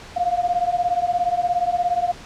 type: beating tone pair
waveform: sine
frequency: 698.5 / 715.5 Hz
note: F5 / F5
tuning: 0 / +42 cents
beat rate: 17 Hz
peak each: -21 dBFS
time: 0.16-2.12 s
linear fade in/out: 10 ms
effects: pink hiss -40 dBFS RMS until 2.25 s + low-pass 6000 Hz 12 dB/octave

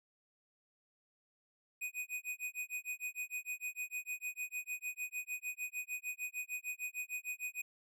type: tone with tremolo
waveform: square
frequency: 2489 Hz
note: D#7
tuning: in tune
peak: -37 dBFS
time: 1.81-7.62 s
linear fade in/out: 10 ms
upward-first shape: sine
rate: 6.6 Hz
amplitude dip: 100%
effects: none

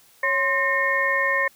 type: tone cluster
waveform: sine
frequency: 551 / 1048 / 1827 / 2168 Hz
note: C#5 / C6 / A#6 / C#7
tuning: -11 / +2 / -35 / -39 cents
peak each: -27 / -26 / -21 / -27 dBFS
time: 0.23-1.48 s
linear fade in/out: 5 ms
effects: white hiss -55 dBFS RMS until 1.55 s

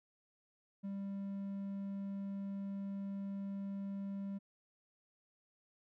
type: tone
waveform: triangle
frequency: 197.4 Hz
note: G3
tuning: 12 cents sharp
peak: -37 dBFS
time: 0.83-4.39 s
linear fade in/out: 20 ms
effects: none

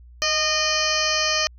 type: harmonic tone with a mistuned harmonic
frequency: 613 Hz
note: D#5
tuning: 26 cents flat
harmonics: 1 / 2 / 3 / 4 / 5 / 7 / 8 / 9 / 10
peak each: -28 / -28 / -28 / -28 / -28 / -28 / -28 / -28 / -28 dBFS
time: 0.22-1.47 s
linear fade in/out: 0 ms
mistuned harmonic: 1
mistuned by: +29 cents
effects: added 60 Hz sine -43 dBFS peak until 1.58 s

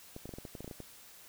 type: clicks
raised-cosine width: 2 ms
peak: -30 dBFS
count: 12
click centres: 0.164 / 0.256 / 0.292 / 0.338 / 0.385 / 0.452 / 0.552 / 0.606 / 0.645 / 0.678 / 0.712 / 0.803 s
effects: white hiss -55 dBFS RMS until 1.28 s

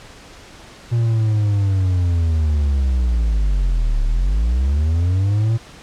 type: linear two-way sweep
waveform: triangle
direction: down then up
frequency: 118.7 to 34.6 to 115.6 Hz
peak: -12 dBFS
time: 0.91-5.58 s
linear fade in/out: 20 ms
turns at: 4.03 s
effects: pink hiss -41 dBFS RMS until 5.82 s + low-pass 7000 Hz 12 dB/octave

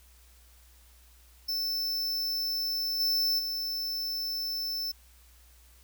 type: tone with level steps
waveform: square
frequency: 5300 Hz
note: E8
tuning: 9 cents sharp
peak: -29 / -25 / -31 dBFS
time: 1.48-4.92 s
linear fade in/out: 10 ms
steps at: 2.99 / 3.38 s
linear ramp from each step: 20 ms
effects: added 60 Hz sine -56 dBFS peak until 5.83 s + white hiss -61 dBFS RMS until 5.83 s

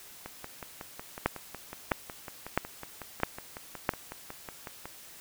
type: two click trains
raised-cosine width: 0.5 ms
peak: -9 / -24 dBFS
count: 5 / 26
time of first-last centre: 1.26-3.892 / 0.26-4.856 s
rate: 1.52 / 5.44 Hz
effects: white hiss -50 dBFS RMS until 5.2 s

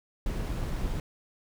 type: noise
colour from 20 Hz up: brown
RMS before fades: -31 dBFS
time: 0.26-1 s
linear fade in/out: 2 ms
effects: none

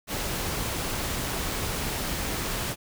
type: noise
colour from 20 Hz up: pink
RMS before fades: -30 dBFS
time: 0.07-2.76 s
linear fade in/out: 50 ms
effects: none

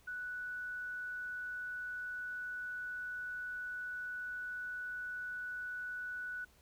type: tone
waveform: sine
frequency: 1480 Hz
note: F#6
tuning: in tune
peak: -39 dBFS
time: 0.07-6.45 s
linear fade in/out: 10 ms
effects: added 60 Hz sine -70 dBFS peak until 6.61 s + pink hiss -67 dBFS RMS until 6.61 s

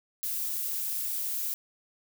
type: noise with dropouts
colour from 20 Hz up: violet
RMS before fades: -32 dBFS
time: 0.23-1.54 s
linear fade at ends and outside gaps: 0 ms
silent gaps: 0.497-0.501 s
effects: none

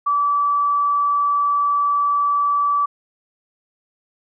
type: tone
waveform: sine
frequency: 1154 Hz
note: D6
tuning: 31 cents flat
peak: -15 dBFS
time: 0.06-2.86 s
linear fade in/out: 10 ms
effects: none

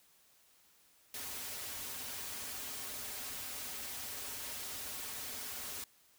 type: noise with comb filter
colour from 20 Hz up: white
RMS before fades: -43 dBFS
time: 1.14-5.84 s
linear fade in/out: 2 ms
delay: 5.9 ms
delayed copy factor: -0.85
effects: white hiss -67 dBFS RMS until 6.18 s

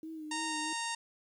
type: tone with vibrato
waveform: sine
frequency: 313.4 Hz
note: D#4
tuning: 13 cents sharp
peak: -40 dBFS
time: 0.03-0.73 s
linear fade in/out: 2 ms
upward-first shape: sine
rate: 3.1 Hz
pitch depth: 47 cents each way
type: harmonic tone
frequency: 925 Hz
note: A#5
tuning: 14 cents flat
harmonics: 1 / 2 / 3 / 4 / 5 / 6 / 7 / 8 / 9 / 10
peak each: -38 / -41 / -43 / -44 / -45 / -46 / -46 / -47 / -48 / -48 dBFS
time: 0.31-0.95 s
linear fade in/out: 5 ms
effects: 11-bit

